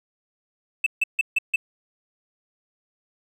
triangle tone bursts, 2637 Hz, E7, in tune, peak -14 dBFS, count 5, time 0.84-1.56 s, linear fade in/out 5 ms, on 24 ms, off 150 ms, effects tanh soft clip ceiling -12 dBFS

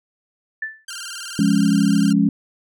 sine tone with exponential decay, 1760 Hz, A6, in tune, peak -20 dBFS, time 0.62-0.85 s, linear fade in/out 5 ms, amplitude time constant 49 ms
10% pulse tone with vibrato, 1480 Hz, F#6, in tune, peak -21 dBFS, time 0.88-2.13 s, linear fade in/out 5 ms, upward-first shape square, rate 20 Hz, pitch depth 100 cents each way
sine chord, Db major, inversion first, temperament equal, 174.61 / 207.7 / 277.2 Hz, F3 / Ab3 / Db4, 0 / 0 / 0 cents, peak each -19 / -16 / -18 dBFS, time 1.39-2.29 s, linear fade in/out 2 ms
effects none

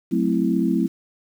sine chord, F# half-diminished seventh, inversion none, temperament equal, 185 / 220 / 261.6 / 329.6 Hz, F#3 / A3 / C4 / E4, 0 / 0 / 0 / 0 cents, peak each -23 dBFS, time 0.11-0.88 s, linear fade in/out 20 ms, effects 8-bit

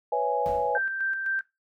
sine chord, C# minor seventh, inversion third, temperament equal, 493.9 / 554.4 / 659.3 / 830.6 Hz, B4 / C#5 / E5 / G#5, 0 / 0 / 0 / 0 cents, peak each -28 / -30 / -31 / -26 dBFS, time 0.12-0.78 s, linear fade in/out 5 ms
brown noise with exponential decay, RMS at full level -31 dBFS, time 0.46-0.92 s, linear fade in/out 0 ms, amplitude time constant 99 ms
sine tone with tremolo, 1568 Hz, G6, in tune, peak -24 dBFS, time 0.75-1.41 s, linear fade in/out 2 ms, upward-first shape square, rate 3.9 Hz, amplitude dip 40%
effects noise-tail reverb RT60 0.2 s tail -18 dB re dry + high-pass 60 Hz 12 dB/octave

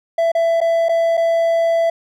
triangle tone with dropouts, 666 Hz, E5, 18 cents sharp, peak -11 dBFS, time 0.18-1.9 s, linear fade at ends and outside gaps 5 ms, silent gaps 0.318-0.35 / 0.605-0.613 / 0.886-0.892 / 1.171-1.175 s, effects none

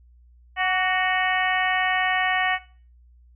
harmonic tone with a mistuned harmonic, 370 Hz, F#4, in tune, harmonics 2 / 3 / 4 / 5 / 6 / 7 / 8, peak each -24 / -29 / -34 / -24 / -29 / -35 / -32 dBFS, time 0.56-2.59 s, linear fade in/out 50 ms, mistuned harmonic 3, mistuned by +37 cents, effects noise-tail reverb RT60 0.4 s tail -17 dB re dry + added 60 Hz sine -50 dBFS peak until 3.35 s

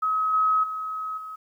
sine tone with level steps, 1276 Hz, D#6, 43 cents sharp, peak -21 / -18 / -28 / -34 dBFS, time 0.02-1.36 s, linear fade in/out 10 ms, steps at 0.33 / 0.63 / 1.17 s, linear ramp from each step 10 ms, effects 10-bit

